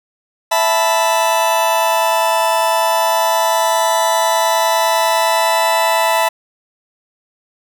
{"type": "chord", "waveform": "40% pulse", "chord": "E suspended fourth", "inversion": "none", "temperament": "just", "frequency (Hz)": [659.3, 879, 988.9], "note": ["E5", "A5", "B5"], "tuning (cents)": [0, -2, 2], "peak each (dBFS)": -16, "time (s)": [0.51, 6.29], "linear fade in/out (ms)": 10, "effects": []}